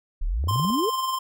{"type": "exponential sweep", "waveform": "sine", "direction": "up", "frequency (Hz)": [30.06, 483], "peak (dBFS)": -22, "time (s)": [0.21, 0.9], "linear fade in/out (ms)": 10}
{"type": "clicks", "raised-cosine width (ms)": 2, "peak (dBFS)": -26, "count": 7, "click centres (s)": [0.44, 0.473, 0.511, 0.56, 0.598, 0.65, 0.703]}
{"type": "tone with tremolo", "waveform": "square", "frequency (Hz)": 1046.5, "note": "C6", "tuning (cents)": 0, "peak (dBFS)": -23, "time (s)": [0.48, 1.19], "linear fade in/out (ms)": 10, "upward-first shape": "sine", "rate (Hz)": 20, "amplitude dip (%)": 40}
{"effects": []}